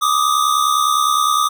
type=tone pair together; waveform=square; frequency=1174.7 / 1244.5 Hz; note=D6 / D#6; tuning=0 / 0 cents; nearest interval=minor second; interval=100 cents; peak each=-17 dBFS; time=0.01-1.49 s; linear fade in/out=20 ms; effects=none